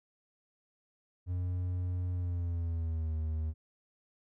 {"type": "tone with pitch glide", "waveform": "triangle", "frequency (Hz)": [89.9, 78.72], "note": ["F#2", "D#2"], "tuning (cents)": [-49, 21], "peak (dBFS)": -29, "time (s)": [1.26, 3.54], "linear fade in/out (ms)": 50, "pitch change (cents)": -230, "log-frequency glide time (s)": [2.13, 3.16], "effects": []}